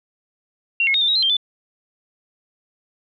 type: tone with pitch steps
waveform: sine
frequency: 2749 / 2169 / 3712 / 3576 / 3807 / 4117 / 3170 / 3501 Hz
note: F7 / C#7 / A#7 / A7 / A#7 / C8 / G7 / A7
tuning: -28 / -38 / -8 / +27 / +36 / -29 / +19 / -9 cents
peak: -15 dBFS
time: 0.8-1.368 s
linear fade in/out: 2 ms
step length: 71 ms
effects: none